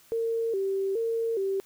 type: tone with vibrato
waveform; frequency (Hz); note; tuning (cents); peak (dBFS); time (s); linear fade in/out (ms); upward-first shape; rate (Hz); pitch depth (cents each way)
sine; 421.5; G#4; +26; -25; 0.12-1.6; 0; square; 1.2; 140
effects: white hiss -58 dBFS RMS until 1.65 s